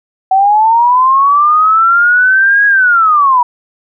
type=linear two-way sweep; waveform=sine; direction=up then down; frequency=752 to 1660 to 951 Hz; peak=-5 dBFS; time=0.31-3.43 s; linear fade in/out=5 ms; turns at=2.66 s; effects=none